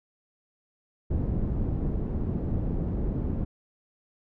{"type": "low-pass noise", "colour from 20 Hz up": "pink", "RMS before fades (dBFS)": -28, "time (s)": [1.1, 3.45], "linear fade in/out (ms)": 10, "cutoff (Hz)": 290, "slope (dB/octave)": 12, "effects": []}